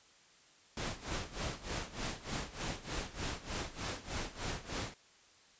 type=noise with tremolo; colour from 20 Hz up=pink; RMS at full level=-37 dBFS; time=0.77-4.94 s; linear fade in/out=2 ms; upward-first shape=sine; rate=3.3 Hz; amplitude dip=85%; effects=white hiss -63 dBFS RMS until 5.59 s + resampled to 16000 Hz